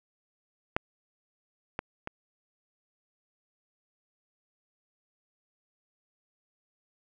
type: clicks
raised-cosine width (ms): 0.5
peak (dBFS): -10 / -16 / -20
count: 3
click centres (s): 0.765 / 1.791 / 2.074
effects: none